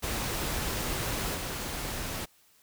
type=noise with level steps; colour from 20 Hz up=pink; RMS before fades=-32 / -35 dBFS; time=0.02-2.26 s; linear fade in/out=20 ms; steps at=1.34 s; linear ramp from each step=20 ms; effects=white hiss -63 dBFS RMS until 2.62 s